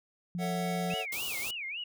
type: tone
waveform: sine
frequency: 175.4 Hz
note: F3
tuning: 8 cents sharp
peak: -32 dBFS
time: 0.35-0.94 s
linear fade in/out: 0 ms
type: chord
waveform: square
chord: F# minor seventh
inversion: first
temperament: equal with one note detuned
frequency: 444.6 / 554.4 / 659.3 / 740 Hz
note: A4 / C#5 / E5 / F#5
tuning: +18 / 0 / 0 / 0 cents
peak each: -40 / -42 / -41 / -37 dBFS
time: 0.38-1.06 s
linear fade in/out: 50 ms
type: tone with vibrato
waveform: sine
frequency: 2489 Hz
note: D#7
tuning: in tune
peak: -35 dBFS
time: 0.9-1.84 s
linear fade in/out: 5 ms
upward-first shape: sine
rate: 3.6 Hz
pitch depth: 290 cents each way
type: band-stop noise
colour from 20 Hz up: white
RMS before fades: -38 dBFS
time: 1.12-1.51 s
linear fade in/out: 5 ms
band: 1300 to 2600 Hz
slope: 48 dB/octave
effects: none